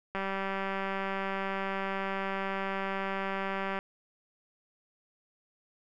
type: click train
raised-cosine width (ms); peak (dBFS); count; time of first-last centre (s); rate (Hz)
0.5; -19; 707; 0.15-3.789; 194
effects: none